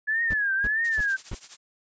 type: tone with vibrato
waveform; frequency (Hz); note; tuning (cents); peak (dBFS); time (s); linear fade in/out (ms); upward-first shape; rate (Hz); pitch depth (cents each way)
sine; 1700; G#6; +40; -22; 0.07-1.17; 20; triangle; 1.6; 170
type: noise bursts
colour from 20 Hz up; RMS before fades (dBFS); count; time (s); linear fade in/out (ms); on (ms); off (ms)
brown; -31; 4; 0.3-1.348; 5; 37; 300
type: noise with tremolo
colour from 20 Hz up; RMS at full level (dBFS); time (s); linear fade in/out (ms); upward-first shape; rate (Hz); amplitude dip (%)
blue; -36; 0.84-1.57; 10; triangle; 12; 90
effects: resampled to 16000 Hz